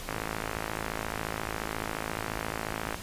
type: click train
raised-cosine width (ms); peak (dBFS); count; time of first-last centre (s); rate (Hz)
0.5; -16; 156; 0.09-2.945; 54.3
effects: pink hiss -41 dBFS RMS until 3.02 s + resampled to 32000 Hz